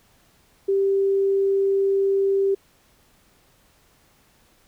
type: tone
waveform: sine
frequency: 392 Hz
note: G4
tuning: in tune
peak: -17 dBFS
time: 0.68-2.55 s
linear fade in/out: 10 ms
effects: pink hiss -59 dBFS RMS until 4.67 s